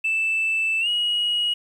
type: tone with pitch glide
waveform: sine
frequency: 2643 to 2899 Hz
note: E7 to F#7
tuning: +4 to -36 cents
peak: -18 dBFS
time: 0.04-1.54 s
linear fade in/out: 10 ms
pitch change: +160 cents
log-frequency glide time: 0.8-0.88 s
effects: tanh soft clip ceiling -17 dBFS + 9-bit